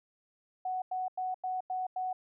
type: tone bursts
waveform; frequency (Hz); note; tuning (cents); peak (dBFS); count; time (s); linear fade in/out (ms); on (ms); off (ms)
sine; 742; F#5; +5; -31; 6; 0.65-2.13; 5; 170; 92
effects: none